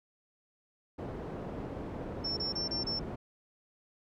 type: low-pass noise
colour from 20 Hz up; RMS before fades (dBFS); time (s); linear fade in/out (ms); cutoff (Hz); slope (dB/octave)
white; -40; 0.98-3.16; 10; 460; 12
type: tone bursts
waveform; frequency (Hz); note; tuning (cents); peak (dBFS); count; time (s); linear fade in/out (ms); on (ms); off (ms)
sine; 5400; E8; +41; -32; 5; 2.24-2.994; 10; 130; 26
effects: none